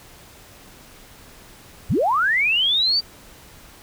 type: linear sweep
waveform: sine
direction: up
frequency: 37.91 to 4699 Hz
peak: -16 dBFS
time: 1.89-3.01 s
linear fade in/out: 20 ms
effects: pink hiss -46 dBFS RMS until 3.82 s